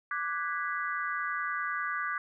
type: chord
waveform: sine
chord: G# half-diminished seventh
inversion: second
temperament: equal with one note detuned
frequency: 1174.7 / 1480 / 1649.7 / 1975.5 Hz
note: D6 / F#6 / G#6 / B6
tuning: 0 / 0 / -12 / 0 cents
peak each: -34 / -36 / -36 / -39 dBFS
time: 0.11-2.18 s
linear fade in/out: 2 ms
effects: none